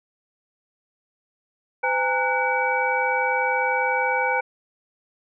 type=tone cluster; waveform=sine; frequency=509 / 815 / 915 / 1479 / 2283 Hz; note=C5 / G#5 / A#5 / F#6 / D7; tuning=-48 / -33 / -32 / -1 / -50 cents; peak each=-26 dBFS; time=1.83-4.41 s; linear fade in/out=10 ms; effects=none